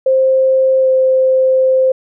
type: tone with pitch glide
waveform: sine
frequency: 526 to 521.8 Hz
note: C5 to C5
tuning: +9 to -5 cents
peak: -8 dBFS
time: 0.06-1.92 s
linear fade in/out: 5 ms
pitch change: -14 cents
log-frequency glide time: 0.8-0.88 s
effects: none